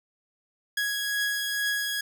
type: beating tone pair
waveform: sawtooth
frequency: 1662 / 1664.2 Hz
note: G#6 / G#6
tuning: +1 / +3 cents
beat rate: 2.2 Hz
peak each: -23 / -32 dBFS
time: 0.77-2.01 s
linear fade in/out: 5 ms
effects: none